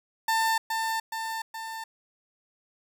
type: tone with echo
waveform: 30% pulse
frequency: 895 Hz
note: A5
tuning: 29 cents sharp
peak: -20 dBFS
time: 0.28-0.58 s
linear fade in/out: 5 ms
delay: 420 ms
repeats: 3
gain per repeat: -4 dB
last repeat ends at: 1.84 s
effects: none